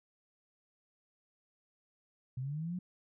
sine linear sweep, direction up, 123.47 to 185 Hz, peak -35 dBFS, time 2.37-2.79 s, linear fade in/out 5 ms, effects none

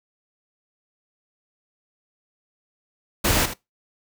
pink noise with echo, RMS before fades -20 dBFS, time 3.24-3.46 s, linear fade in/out 10 ms, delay 79 ms, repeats 1, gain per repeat -11 dB, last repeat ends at 3.539 s, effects noise-tail reverb RT60 0.2 s tail -21 dB re dry

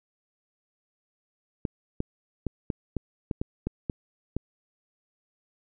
clicks, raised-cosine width 3 ms, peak -15 dBFS, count 10, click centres 1.652 / 2.004 / 2.467 / 2.702 / 2.967 / 3.312 / 3.415 / 3.67 / 3.898 / 4.366 s, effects none

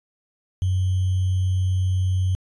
sine tone with sample-and-hold, 92.8 Hz, F#2, 6 cents sharp, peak -18 dBFS, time 0.62-2.35 s, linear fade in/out 0 ms, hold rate 3150 Hz, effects resampled to 22050 Hz

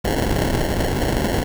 pink noise with sample-and-hold, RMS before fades -20 dBFS, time 0.04-1.44 s, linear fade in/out 10 ms, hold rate 1225 Hz, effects none

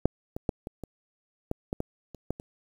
clicks, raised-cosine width 2 ms, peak -7 / -20 / -12 / -22 / -24 / -15 / -16 / -16 / -29 / -16 / -27 dBFS, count 11, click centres 0.056 / 0.365 / 0.492 / 0.671 / 0.837 / 1.514 / 1.729 / 1.804 / 2.147 / 2.306 / 2.399 s, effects 8-bit

